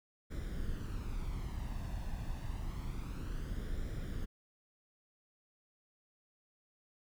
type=noise with flanger; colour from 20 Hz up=brown; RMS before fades=-39 dBFS; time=0.3-4.26 s; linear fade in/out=20 ms; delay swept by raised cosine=0.55 to 1.14 ms; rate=0.28 Hz; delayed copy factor=+0.55; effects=none